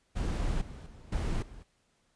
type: noise with level steps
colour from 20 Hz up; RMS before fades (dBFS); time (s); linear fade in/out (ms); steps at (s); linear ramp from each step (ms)
brown; -31 / -44 / -50 / -31 / -48; 0.15-1.64; 20; 0.61 / 0.86 / 1.12 / 1.42; 5
effects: pink hiss -72 dBFS RMS until 2.15 s + resampled to 22050 Hz